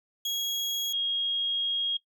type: tone pair in turn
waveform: 35% pulse / sine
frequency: 3309 / 3269 Hz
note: G#7 / G#7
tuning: -7 / -28 cents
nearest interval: unison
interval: 21 cents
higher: first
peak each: -26 dBFS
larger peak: neither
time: 0.25-0.93 / 0.93-1.97 s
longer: second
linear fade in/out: 5 ms
effects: noise-tail reverb RT60 0.1 s tail -19 dB re dry

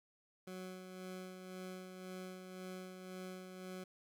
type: tone with tremolo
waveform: 20% pulse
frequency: 185 Hz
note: F#3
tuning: in tune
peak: -40 dBFS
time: 0.47-3.84 s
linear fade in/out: 5 ms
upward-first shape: sine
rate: 1.9 Hz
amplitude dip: 45%
effects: none

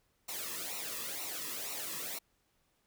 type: noise with flanger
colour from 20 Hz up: white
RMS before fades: -40 dBFS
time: 0.28-2.19 s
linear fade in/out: 10 ms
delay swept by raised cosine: 0.61 to 1.36 ms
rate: 2.1 Hz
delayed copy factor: -0.7
effects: pink hiss -75 dBFS RMS until 2.86 s

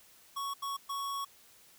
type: tone bursts at uneven times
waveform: square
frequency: 1112 Hz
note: C#6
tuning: 5 cents sharp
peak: -35 dBFS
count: 3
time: 0.36-0.54 / 0.62-0.77 / 0.89-1.25 s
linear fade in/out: 10 ms
effects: white hiss -60 dBFS RMS until 1.78 s

